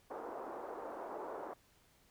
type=band-pass noise; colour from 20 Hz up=pink; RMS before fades=-45 dBFS; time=0.1-1.54 s; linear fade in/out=10 ms; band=360 to 1100 Hz; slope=24 dB/octave; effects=pink hiss -69 dBFS RMS until 2.1 s